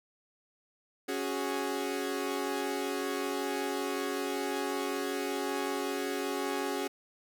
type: chord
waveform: sawtooth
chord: C# suspended fourth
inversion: none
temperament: equal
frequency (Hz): 277.2 / 370 / 415.3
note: C#4 / F#4 / G#4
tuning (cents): 0 / 0 / 0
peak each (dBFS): -32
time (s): 1.08-6.88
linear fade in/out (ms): 10
effects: none